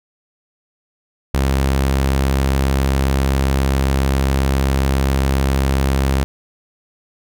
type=tone; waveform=sawtooth; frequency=67.4 Hz; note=C#2; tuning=48 cents flat; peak=-10 dBFS; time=1.34-6.24 s; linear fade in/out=0 ms; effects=none